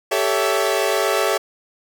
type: chord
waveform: sawtooth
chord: A dominant seventh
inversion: third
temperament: equal with one note detuned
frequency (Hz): 392 / 440 / 562.4 / 659.3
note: G4 / A4 / C#5 / E5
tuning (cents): 0 / 0 / +25 / 0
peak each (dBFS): -19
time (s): 0.11-1.38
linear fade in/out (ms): 10
effects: none